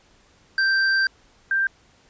square / sine tone pair in turn, 1568 / 1578.9 Hz, G6 / G6, 0 / +12 cents, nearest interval unison, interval 12 cents, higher second, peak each -18 dBFS, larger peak neither, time 0.58-1.07 / 1.51-1.67 s, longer first, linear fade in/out 2 ms, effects pink hiss -57 dBFS RMS until 2.09 s + resampled to 16000 Hz

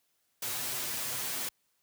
white noise with comb filter, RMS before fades -35 dBFS, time 0.42-1.49 s, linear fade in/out 5 ms, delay 8 ms, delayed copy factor +0.95, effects white hiss -75 dBFS RMS until 1.82 s + high-pass 60 Hz 12 dB/octave

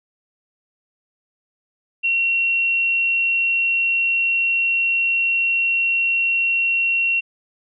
sine tone, 2733 Hz, F7, 38 cents flat, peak -16 dBFS, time 2.03-7.21 s, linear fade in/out 20 ms, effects none

